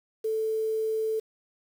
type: tone with quantisation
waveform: sine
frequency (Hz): 440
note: A4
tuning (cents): 0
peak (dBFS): -25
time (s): 0.24-1.2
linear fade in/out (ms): 10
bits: 8
effects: none